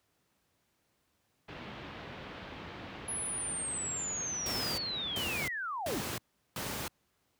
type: low-pass noise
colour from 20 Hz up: pink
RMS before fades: -44 dBFS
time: 1.48-5.19 s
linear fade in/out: 10 ms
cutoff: 3500 Hz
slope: 24 dB/octave
type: linear sweep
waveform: sine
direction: down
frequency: 10548 to 141.3 Hz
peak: -34 dBFS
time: 3.08-6.01 s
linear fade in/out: 5 ms
type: noise bursts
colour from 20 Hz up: pink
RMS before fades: -37 dBFS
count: 4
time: 4.46-6.88 s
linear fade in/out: 2 ms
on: 320 ms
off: 380 ms
effects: pink hiss -75 dBFS RMS until 7.39 s + high-pass 80 Hz 12 dB/octave